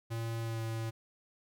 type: tone with pitch glide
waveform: square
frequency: 114.5 to 112.92 Hz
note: A#2 to A2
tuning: -31 to +45 cents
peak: -35 dBFS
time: 0.1-0.91 s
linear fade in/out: 20 ms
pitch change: -24 cents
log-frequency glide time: 0.42-0.61 s
effects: none